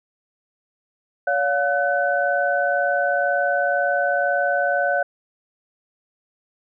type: tone cluster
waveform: sine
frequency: 567 / 709 / 1508 Hz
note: C#5 / F5 / F#6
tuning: +39 / +26 / +32 cents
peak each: -22 dBFS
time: 1.27-5.03 s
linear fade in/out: 5 ms
effects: none